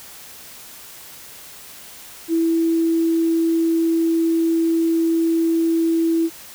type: tone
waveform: sine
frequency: 329.6 Hz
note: E4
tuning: in tune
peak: -15 dBFS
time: 2.28-6.3 s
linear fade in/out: 50 ms
effects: white hiss -40 dBFS RMS until 6.54 s